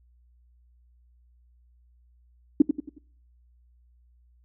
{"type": "tone with echo", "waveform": "sine", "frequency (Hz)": 291.1, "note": "D4", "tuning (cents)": -15, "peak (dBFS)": -10, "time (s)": [2.6, 2.62], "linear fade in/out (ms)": 5, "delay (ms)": 91, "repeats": 4, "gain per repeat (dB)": -8, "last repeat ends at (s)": 2.984, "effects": ["noise-tail reverb RT60 0.6 s tail -25 dB re dry", "added 60 Hz sine -57 dBFS peak until 4.44 s"]}